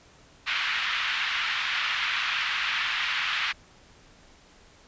white band-pass noise, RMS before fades -28 dBFS, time 0.46-3.53 s, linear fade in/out 20 ms, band 1200 to 3200 Hz, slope 24 dB/octave, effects pink hiss -55 dBFS RMS until 4.87 s + resampled to 16000 Hz

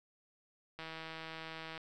click train, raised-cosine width 0.3 ms, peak -29 dBFS, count 160, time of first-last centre 0.79-1.778 s, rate 161 Hz, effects none

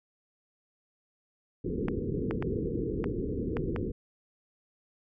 white low-pass noise, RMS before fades -32 dBFS, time 1.64-3.92 s, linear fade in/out 10 ms, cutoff 470 Hz, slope 96 dB/octave
clicks, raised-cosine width 0.5 ms, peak -19 dBFS, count 6, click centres 1.884 / 2.31 / 2.425 / 3.042 / 3.569 / 3.762 s
effects none

